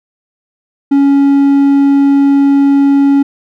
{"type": "tone", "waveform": "triangle", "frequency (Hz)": 279, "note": "C#4", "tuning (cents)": 11, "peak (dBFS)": -3, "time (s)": [0.91, 3.23], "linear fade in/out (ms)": 10, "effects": []}